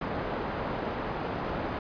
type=low-pass noise; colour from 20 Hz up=white; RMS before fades=-33 dBFS; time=0.01-1.79 s; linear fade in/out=5 ms; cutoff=880 Hz; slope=12 dB/octave; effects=resampled to 11025 Hz